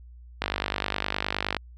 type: click train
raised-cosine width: 0.3 ms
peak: -9 dBFS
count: 58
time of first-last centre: 0.42-1.567 s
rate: 49.7 Hz
effects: added 60 Hz sine -44 dBFS peak until 1.77 s